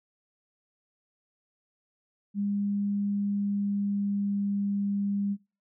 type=tone with pitch glide; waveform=sine; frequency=202.3 to 200.9 Hz; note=G#3 to G3; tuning=-45 to +43 cents; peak=-26 dBFS; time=2.34-5.37 s; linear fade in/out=50 ms; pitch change=-12 cents; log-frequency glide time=3.09-4.65 s; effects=noise-tail reverb RT60 0.3 s tail -20 dB re dry